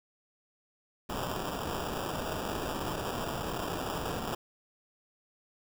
white noise with sample-and-hold, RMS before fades -35 dBFS, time 1.09-4.35 s, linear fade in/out 5 ms, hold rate 2100 Hz, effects none

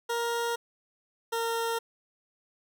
20% pulse tone pair in turn, 469 / 459.9 Hz, A#4 / A#4, +11 / -23 cents, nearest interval unison, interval 34 cents, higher first, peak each -23 dBFS, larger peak neither, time 0.09-0.56 / 1.32-1.79 s, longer neither, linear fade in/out 10 ms, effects none

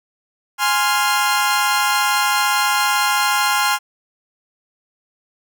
sawtooth chord, F minor, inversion first, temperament equal, 830.6 / 1046.5 / 1396.9 Hz, Ab5 / C6 / F6, 0 / 0 / 0 cents, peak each -16 dBFS, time 0.58-3.79 s, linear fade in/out 50 ms, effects none

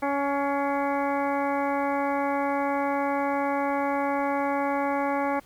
harmonic tone with a mistuned harmonic, 280.5 Hz, C#4, 21 cents sharp, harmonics 1 / 2 / 3 / 4 / 5 / 6 / 7 / 8, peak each -29 / -29 / -28 / -33 / -38 / -39 / -40 / -41 dBFS, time 0.02-5.4 s, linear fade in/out 10 ms, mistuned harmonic 7, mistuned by +70 cents, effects pink hiss -56 dBFS RMS until 5.45 s

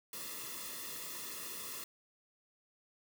white noise with comb filter, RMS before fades -44 dBFS, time 0.13-1.84 s, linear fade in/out 2 ms, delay 1.3 ms, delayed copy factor -1, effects none

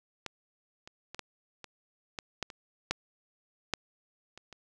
clicks, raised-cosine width 0.2 ms, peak -19 / -29 / -25 / -20 / -26 / -19 / -15 / -27 / -11 / -11 / -30 / -30 dBFS, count 12, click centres 0.263 / 0.875 / 1.146 / 1.193 / 1.643 / 2.188 / 2.427 / 2.502 / 2.91 / 3.737 / 4.376 / 4.527 s, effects none

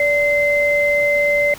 sine tone pair together, 580 / 2069 Hz, D5 / C7, -22 / -20 cents, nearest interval octave + minor seventh, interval 2202 cents, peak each -16 dBFS, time 0-1.54 s, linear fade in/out 2 ms, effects pink hiss -37 dBFS RMS until 1.58 s

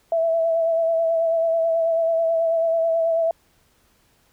sine tone with vibrato, 659.3 Hz, E5, in tune, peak -17 dBFS, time 0.12-3.31 s, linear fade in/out 2 ms, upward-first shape sine, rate 9.2 Hz, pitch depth 26 cents each way, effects pink hiss -61 dBFS RMS until 4.32 s

